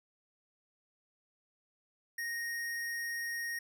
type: tone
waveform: square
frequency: 1864.7 Hz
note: A#6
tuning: in tune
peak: -36 dBFS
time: 2.18-3.59 s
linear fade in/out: 5 ms
effects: none